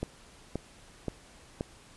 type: click train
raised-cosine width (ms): 2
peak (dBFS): -18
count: 4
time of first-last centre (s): 0.03-1.609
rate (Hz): 1.9
effects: pink hiss -55 dBFS RMS until 1.96 s + resampled to 24000 Hz